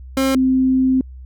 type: tone pair in turn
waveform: 30% pulse / sine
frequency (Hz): 267 / 260.4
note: C4 / C4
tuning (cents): +35 / -8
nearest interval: unison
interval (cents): 43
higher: first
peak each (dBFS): -12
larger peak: neither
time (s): 0.17-0.35 / 0.35-1.01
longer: second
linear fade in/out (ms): 2
effects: added 64 Hz sine -33 dBFS peak until 1.25 s